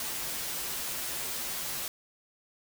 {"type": "noise with comb filter", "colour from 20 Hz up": "white", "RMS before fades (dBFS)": -35, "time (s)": [0, 1.88], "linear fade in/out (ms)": 2, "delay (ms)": 9.8, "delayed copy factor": -0.65, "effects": []}